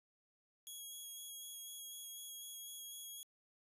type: tone with vibrato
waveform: 5% pulse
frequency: 3318 Hz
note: G#7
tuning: 2 cents flat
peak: -40 dBFS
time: 0.67-3.23 s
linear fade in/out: 0 ms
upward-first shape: square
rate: 4 Hz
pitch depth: 9 cents each way
effects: resampled to 32000 Hz